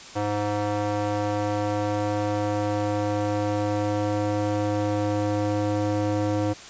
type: tone with band-pass filter sweep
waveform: square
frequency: 103.83 Hz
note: G#2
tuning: in tune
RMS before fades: -25 dBFS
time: 0.15-6.54 s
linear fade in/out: 20 ms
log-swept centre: 660 to 440 Hz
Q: 1.1
effects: white hiss -42 dBFS RMS until 6.69 s + resampled to 16000 Hz